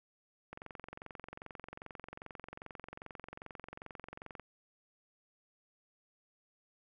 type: click train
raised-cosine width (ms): 0.5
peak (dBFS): -30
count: 88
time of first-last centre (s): 0.53-4.397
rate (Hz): 22.5
effects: none